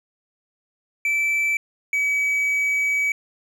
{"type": "tone pair in turn", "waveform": "triangle", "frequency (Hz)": [2322, 2279], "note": ["D7", "C#7"], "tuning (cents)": [-20, 47], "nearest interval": "unison", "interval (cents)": 33, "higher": "first", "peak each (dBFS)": -17, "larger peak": "neither", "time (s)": [[1.05, 1.57], [1.93, 3.12]], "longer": "second", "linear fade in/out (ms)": 2, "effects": []}